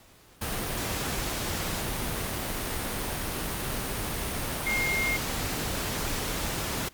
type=tone in noise; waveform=sine; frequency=2129 Hz; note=C7; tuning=30 cents sharp; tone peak=-26 dBFS; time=4.66-5.17 s; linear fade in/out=10 ms; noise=pink; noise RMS=-31 dBFS; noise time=0.41-6.89 s; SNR=+2 dB; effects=pink hiss -56 dBFS RMS until 6.93 s + Opus 48 kbps